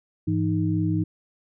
sine tone cluster, 102.5 / 166.5 / 310.5 Hz, G#2 / E3 / D#4, -22 / +18 / -3 cents, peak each -25 dBFS, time 0.27-1.04 s, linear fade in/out 10 ms, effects none

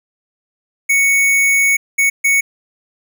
square tone bursts at uneven times, 2222 Hz, C#7, 4 cents sharp, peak -11 dBFS, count 3, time 0.89-1.77 / 1.98-2.1 / 2.24-2.41 s, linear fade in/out 10 ms, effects none

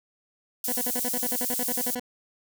white high-pass noise, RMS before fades -29 dBFS, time 0.64-1.95 s, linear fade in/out 2 ms, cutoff 7300 Hz, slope 12 dB/octave
20% pulse tone bursts, 246.9 Hz, B3, in tune, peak -24 dBFS, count 15, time 0.68-1.996 s, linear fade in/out 2 ms, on 42 ms, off 49 ms
effects none

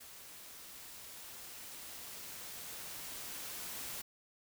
white noise with level ramp, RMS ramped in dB -53 to -43 dBFS, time 0-4.02 s, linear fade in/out 10 ms, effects none

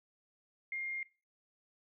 sine tone, 2121 Hz, C7, 23 cents sharp, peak -36 dBFS, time 0.72-1.03 s, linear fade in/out 2 ms, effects noise-tail reverb RT60 0.3 s tail -19 dB re dry

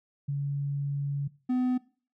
sine / triangle tone pair in turn, 141.5 / 252.1 Hz, C#3 / B3, +36 / +36 cents, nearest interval minor seventh, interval 1000 cents, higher second, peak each -27 / -22 dBFS, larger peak second, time 0.28-1.28 / 1.49-1.78 s, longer first, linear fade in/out 10 ms, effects noise-tail reverb RT60 0.4 s tail -20 dB re dry

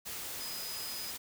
sine tone in noise, 5000 Hz, D#8, 8 cents sharp, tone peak -42 dBFS, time 0.39-1.12 s, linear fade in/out 20 ms, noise white, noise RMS -41 dBFS, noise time 0.05-1.18 s, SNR -4 dB, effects none

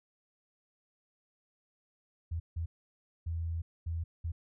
sine tone bursts at uneven times, 83 Hz, E2, 12 cents sharp, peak -32 dBFS, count 5, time 2.31-2.4 / 2.56-2.66 / 3.26-3.62 / 3.86-4.04 / 4.24-4.32 s, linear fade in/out 10 ms, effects none

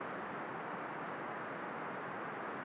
white band-pass noise, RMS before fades -43 dBFS, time 0-2.64 s, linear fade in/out 10 ms, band 140 to 1600 Hz, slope 24 dB/octave, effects resampled to 8000 Hz

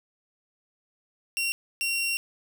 sawtooth tone bursts at uneven times, 2745 Hz, F7, 31 cents flat, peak -22 dBFS, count 2, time 1.37-1.52 / 1.81-2.17 s, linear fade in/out 0 ms, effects none

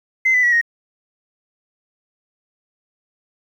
sine tone with pitch steps, 2064 / 1997.2 / 1932.5 / 1869.9 Hz, C7 / B6 / B6 / A#6, -24 / +19 / -38 / +5 cents, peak -11 dBFS, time 0.25-0.614 s, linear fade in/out 10 ms, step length 91 ms, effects tanh soft clip ceiling -8 dBFS + 8-bit

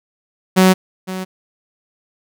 sawtooth tone with echo, 186.8 Hz, F#3, 17 cents sharp, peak -4 dBFS, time 0.56-0.74 s, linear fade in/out 20 ms, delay 510 ms, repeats 1, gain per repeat -15 dB, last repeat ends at 1.25 s, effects none

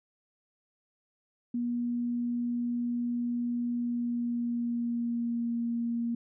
sine tone with pitch glide, 240.1 to 234.5 Hz, B3 to A#3, -49 to +11 cents, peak -28 dBFS, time 1.54-6.15 s, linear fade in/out 5 ms, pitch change -40 cents, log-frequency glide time 3.74-5.54 s, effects none

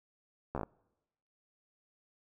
slowing click train, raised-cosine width 1 ms, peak -22 dBFS, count 6, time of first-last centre 0.55-0.633 s, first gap 13 ms, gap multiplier 1.12, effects noise-tail reverb RT60 1.0 s tail -26 dB re dry

